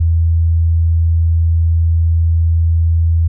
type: tone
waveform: sine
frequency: 82.6 Hz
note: E2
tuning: 4 cents sharp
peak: -9 dBFS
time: 0-3.28 s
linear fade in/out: 10 ms
effects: none